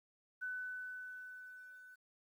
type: tone with level ramp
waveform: sine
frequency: 1500 Hz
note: F#6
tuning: 23 cents sharp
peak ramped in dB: -38 to -55 dBFS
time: 0.41-1.96 s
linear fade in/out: 20 ms
effects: 12-bit